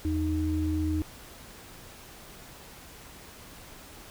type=tone pair together; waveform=sine; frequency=82 / 309.6 Hz; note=E2 / D#4; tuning=-9 / -9 cents; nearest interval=octave + major seventh; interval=2300 cents; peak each=-28 dBFS; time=0.05-1.02 s; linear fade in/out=0 ms; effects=pink hiss -48 dBFS RMS until 4.1 s